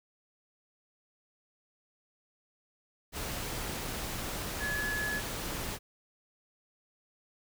sine tone in noise, 1700 Hz, G#6, 40 cents sharp, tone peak -32 dBFS, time 4.59-5.22 s, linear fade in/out 50 ms, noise pink, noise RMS -37 dBFS, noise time 3.12-5.79 s, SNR +2 dB, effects none

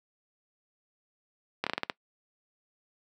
slowing click train, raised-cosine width 0.3 ms, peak -12 dBFS, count 7, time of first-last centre 1.64-1.898 s, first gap 26 ms, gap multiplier 1.2, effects noise-tail reverb RT60 0.1 s tail -23 dB re dry + high-pass 200 Hz 12 dB/octave

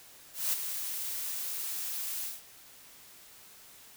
blue noise with ADSR envelope, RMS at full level -28 dBFS, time 0.33-2.42 s, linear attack 200 ms, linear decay 13 ms, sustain -8 dB, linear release 180 ms, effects white hiss -54 dBFS RMS until 3.96 s

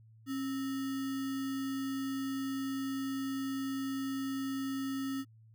sine tone with sample-and-hold, 270 Hz, C#4, 45 cents flat, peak -33 dBFS, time 0.26-5.25 s, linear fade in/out 50 ms, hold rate 1575 Hz, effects added 111 Hz sine -56 dBFS peak until 5.54 s

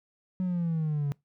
triangle exponential sweep, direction down, 186.6 to 140 Hz, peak -23 dBFS, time 0.4-1.12 s, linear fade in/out 0 ms, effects noise-tail reverb RT60 0.2 s tail -26 dB re dry + tanh soft clip ceiling -21 dBFS

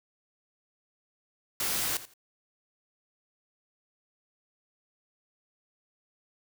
white noise with echo, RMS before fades -30 dBFS, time 1.6-1.97 s, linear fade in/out 2 ms, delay 84 ms, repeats 2, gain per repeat -15 dB, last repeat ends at 2.138 s, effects none

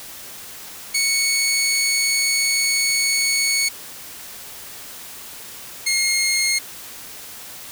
15% pulse tone pair in turn, 2217 / 2149 Hz, C#7 / C7, 0 / +46 cents, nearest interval minor second, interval 54 cents, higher first, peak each -11 dBFS, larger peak neither, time 0.94-3.69 / 5.86-6.59 s, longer first, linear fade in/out 10 ms, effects white hiss -37 dBFS RMS until 7.71 s

